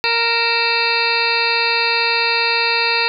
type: harmonic tone with a mistuned harmonic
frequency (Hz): 464.9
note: A#4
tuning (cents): -5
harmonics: 1 / 2 / 3 / 4 / 5 / 6 / 8 / 9 / 10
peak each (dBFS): -25 / -22 / -26 / -24 / -24 / -20 / -26 / -22 / -24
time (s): 0.04-3.08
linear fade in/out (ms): 0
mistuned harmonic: 6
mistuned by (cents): -75
effects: none